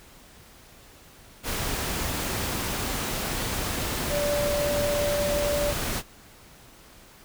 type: tone in noise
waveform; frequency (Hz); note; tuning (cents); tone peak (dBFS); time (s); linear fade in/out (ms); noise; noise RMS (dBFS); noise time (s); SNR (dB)
sine; 582; D5; -16; -24; 4.09-5.74; 50; pink; -29; 1.43-6.03; +2
effects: pink hiss -51 dBFS RMS until 7.24 s